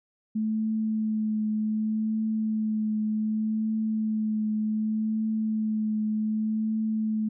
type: tone with vibrato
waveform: sine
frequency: 216.9 Hz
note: A3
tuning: 25 cents flat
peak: -24 dBFS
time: 0.35-7.29 s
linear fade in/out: 10 ms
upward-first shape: triangle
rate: 0.66 Hz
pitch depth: 20 cents each way
effects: none